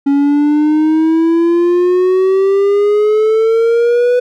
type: exponential sweep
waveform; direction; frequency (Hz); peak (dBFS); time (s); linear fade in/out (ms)
triangle; up; 278.4 to 496.4; -6; 0.06-4.2; 10
effects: none